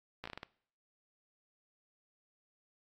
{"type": "slowing click train", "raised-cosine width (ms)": 0.3, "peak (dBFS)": -26, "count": 7, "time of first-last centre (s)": [0.24, 0.431], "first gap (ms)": 15, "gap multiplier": 1.3, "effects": ["noise-tail reverb RT60 0.6 s tail -22 dB re dry", "AAC 48 kbps"]}